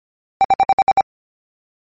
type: tone bursts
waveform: triangle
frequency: 778 Hz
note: G5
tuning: 13 cents flat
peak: -6 dBFS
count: 7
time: 0.41-1.008 s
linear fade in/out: 0 ms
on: 34 ms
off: 60 ms
effects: MP3 32 kbps